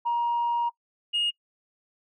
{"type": "tone pair in turn", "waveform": "sine", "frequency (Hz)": [946, 2858], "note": ["A#5", "F7"], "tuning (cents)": [25, 39], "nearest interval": "octave + perfect fifth", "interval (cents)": 1914, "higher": "second", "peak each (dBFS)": -21, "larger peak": "neither", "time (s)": [[0.05, 0.7], [1.13, 1.31]], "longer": "first", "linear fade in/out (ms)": 20, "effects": ["noise-tail reverb RT60 0.1 s tail -23 dB re dry", "tanh soft clip ceiling -20 dBFS"]}